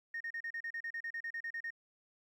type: tone bursts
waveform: sine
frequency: 1847 Hz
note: A#6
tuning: 16 cents flat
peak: -36 dBFS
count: 16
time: 0.14-1.705 s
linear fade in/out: 5 ms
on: 65 ms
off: 35 ms
effects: tanh soft clip ceiling -34 dBFS + 12-bit